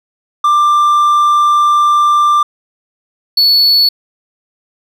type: tone pair in turn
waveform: triangle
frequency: 1185 / 4424 Hz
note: D6 / C#8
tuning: +15 / -4 cents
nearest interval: octave + major seventh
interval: 2281 cents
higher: second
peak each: -5 dBFS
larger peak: neither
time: 0.44-2.43 / 3.37-3.89 s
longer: first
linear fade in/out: 5 ms
effects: none